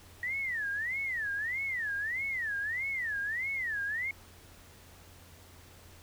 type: tone with vibrato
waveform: sine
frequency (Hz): 1884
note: A#6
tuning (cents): +18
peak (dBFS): -31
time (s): 0.23-4.11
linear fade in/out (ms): 2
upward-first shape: sine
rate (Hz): 1.6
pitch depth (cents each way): 270
effects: added 87 Hz sine -56 dBFS peak until 6.02 s + pink hiss -56 dBFS RMS until 6.02 s